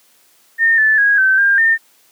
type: tone with pitch steps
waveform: sine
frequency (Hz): 1823 / 1747 / 1648 / 1542 / 1602 / 1812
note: A#6 / A6 / G#6 / G6 / G6 / A#6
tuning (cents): -39 / -13 / -14 / -29 / +37 / -50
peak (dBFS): -9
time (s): 0.58-1.78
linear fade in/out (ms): 50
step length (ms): 200
effects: white hiss -53 dBFS RMS until 2.11 s + high-pass 200 Hz 12 dB/octave